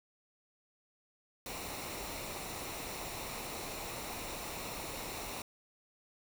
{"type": "noise with comb filter", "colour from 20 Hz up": "pink", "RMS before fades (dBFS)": -42, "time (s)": [1.46, 5.42], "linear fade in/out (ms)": 2, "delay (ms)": 0.62, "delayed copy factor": -0.5, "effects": []}